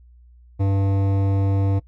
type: tone with hard clipping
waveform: sine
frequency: 98 Hz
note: G2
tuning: in tune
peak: -19 dBFS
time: 0.59-1.8 s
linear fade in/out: 20 ms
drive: 14 dB
effects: noise-tail reverb RT60 0.1 s tail -22 dB re dry + added 60 Hz sine -46 dBFS peak until 1.87 s